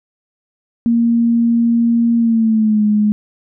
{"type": "tone with pitch glide", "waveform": "sine", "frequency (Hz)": [233.3, 210.3], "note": ["A#3", "G#3"], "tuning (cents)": [2, 22], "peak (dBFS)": -10, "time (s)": [0.86, 3.12], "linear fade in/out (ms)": 0, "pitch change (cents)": -180, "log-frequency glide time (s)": [2.17, 2.84], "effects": []}